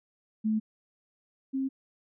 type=tone pair in turn; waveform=sine; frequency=217.3 / 267.3 Hz; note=A3 / C4; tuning=-21 / +37 cents; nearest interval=major third; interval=358 cents; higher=second; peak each=-24 / -27 dBFS; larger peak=first; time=0.44-0.6 / 1.53-1.69 s; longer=neither; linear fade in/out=20 ms; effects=none